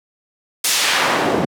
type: noise with band-pass filter sweep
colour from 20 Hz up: pink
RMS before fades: -17 dBFS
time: 0.64-1.45 s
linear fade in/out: 5 ms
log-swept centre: 8300 to 250 Hz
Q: 0.72
effects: high-pass 150 Hz 12 dB/octave